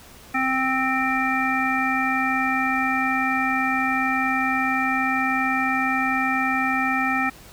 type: harmonic tone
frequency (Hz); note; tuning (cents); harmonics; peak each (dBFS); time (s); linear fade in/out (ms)
262.1; C4; +3; 1 / 3 / 5 / 7 / 9; -26 / -26 / -26 / -26 / -26; 0.34-7.3; 10
effects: pink hiss -46 dBFS RMS until 7.52 s